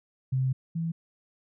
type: tone pair in turn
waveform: sine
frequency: 130.81 / 165.26 Hz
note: C3 / E3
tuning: 0 / +5 cents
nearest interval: major third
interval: 405 cents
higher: second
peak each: -23 / -27 dBFS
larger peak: first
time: 0.32-0.53 / 0.75-0.92 s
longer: first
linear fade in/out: 10 ms
effects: none